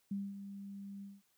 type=tone with ADSR envelope; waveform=sine; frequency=198.7 Hz; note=G3; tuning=24 cents sharp; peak=-34 dBFS; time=0.11-1.22 s; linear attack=6 ms; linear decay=220 ms; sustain=-10 dB; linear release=200 ms; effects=white hiss -75 dBFS RMS until 1.37 s